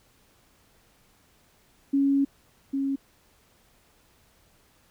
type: tone pair in turn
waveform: sine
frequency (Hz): 277.2 / 273.9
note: C#4 / C#4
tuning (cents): 0 / -21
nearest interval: unison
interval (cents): 21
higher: first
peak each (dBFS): -19 / -24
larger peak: first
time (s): 1.93-2.25 / 2.73-2.96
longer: first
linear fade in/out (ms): 10
effects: pink hiss -62 dBFS RMS until 4.9 s